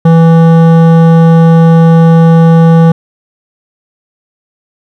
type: tone with hard clipping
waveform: triangle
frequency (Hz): 164.81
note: E3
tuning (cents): 0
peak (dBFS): -3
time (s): 0.05-2.92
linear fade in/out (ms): 5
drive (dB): 17
effects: none